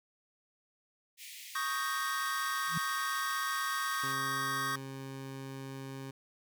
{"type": "high-pass noise", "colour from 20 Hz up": "pink", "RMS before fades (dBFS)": -48, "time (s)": [1.17, 4.16], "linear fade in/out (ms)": 50, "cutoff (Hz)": 1900, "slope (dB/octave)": 96}
{"type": "chord", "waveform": "square", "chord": "Eb dominant seventh", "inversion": "third", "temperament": "equal", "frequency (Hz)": [1108.7, 1244.5, 1568, 1864.7], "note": ["Db6", "Eb6", "G6", "Bb6"], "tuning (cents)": [0, 0, 0, 0], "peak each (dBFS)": [-37, -39, -39, -40], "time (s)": [1.55, 4.76], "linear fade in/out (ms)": 5}
{"type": "tone with exponential growth", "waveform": "sine", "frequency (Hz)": 163.6, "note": "E3", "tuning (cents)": -13, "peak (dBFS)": -29, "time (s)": [2.67, 2.78], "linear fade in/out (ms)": 5, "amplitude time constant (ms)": 23}
{"type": "tone", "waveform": "20% pulse", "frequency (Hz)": 134.8, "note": "C#3", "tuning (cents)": -48, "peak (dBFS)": -36, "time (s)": [4.03, 6.11], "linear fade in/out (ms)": 5}
{"effects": []}